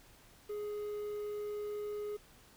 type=tone with quantisation; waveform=triangle; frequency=417.1 Hz; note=G#4; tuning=7 cents sharp; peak=-35 dBFS; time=0.49-2.17 s; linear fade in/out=10 ms; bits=10; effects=pink hiss -61 dBFS RMS until 2.56 s